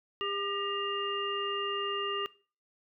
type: harmonic tone with a mistuned harmonic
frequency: 401.5 Hz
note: G4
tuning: 41 cents sharp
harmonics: 1 / 3 / 5 / 7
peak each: -36 / -35 / -43 / -34 dBFS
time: 0.21-2.26 s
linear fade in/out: 0 ms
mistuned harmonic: 5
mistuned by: -88 cents
effects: noise-tail reverb RT60 0.4 s tail -21 dB re dry